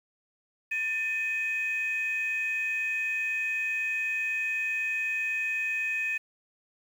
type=tone pair together; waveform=sine; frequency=1786 / 2516 Hz; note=A6 / D#7; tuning=+25 / +19 cents; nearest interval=tritone; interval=594 cents; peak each=-32 / -27 dBFS; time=0.71-6.18 s; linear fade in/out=10 ms; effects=tanh soft clip ceiling -22 dBFS + 9-bit